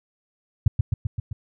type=tone with echo; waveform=sine; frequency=103.83 Hz; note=G#2; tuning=in tune; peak=-10 dBFS; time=0.66-0.68 s; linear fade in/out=5 ms; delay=130 ms; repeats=5; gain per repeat=-3 dB; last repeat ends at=1.33 s; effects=none